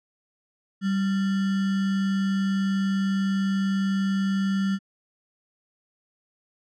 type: tone with sample-and-hold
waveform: sine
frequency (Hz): 194.4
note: G3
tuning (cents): -14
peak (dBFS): -21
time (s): 0.81-4.79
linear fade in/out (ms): 50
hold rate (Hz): 1575
effects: low-pass 5000 Hz 12 dB/octave